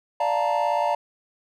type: chord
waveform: triangle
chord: Bb major seventh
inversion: first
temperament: equal with one note detuned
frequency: 587.3 / 698.5 / 880 / 937.7 Hz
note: D5 / F5 / A5 / Bb5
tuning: 0 / 0 / 0 / +10 cents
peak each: -24 dBFS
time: 0.2-0.95 s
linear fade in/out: 5 ms
effects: none